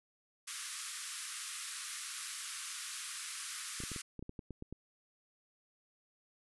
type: band-pass noise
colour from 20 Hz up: white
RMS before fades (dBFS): -44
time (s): 0.47-4.02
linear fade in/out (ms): 10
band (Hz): 1100 to 11000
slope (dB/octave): 96
type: clicks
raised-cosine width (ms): 3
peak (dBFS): -31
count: 11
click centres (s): 3.803 / 3.837 / 3.917 / 3.962 / 4.193 / 4.226 / 4.294 / 4.392 / 4.507 / 4.624 / 4.726
effects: none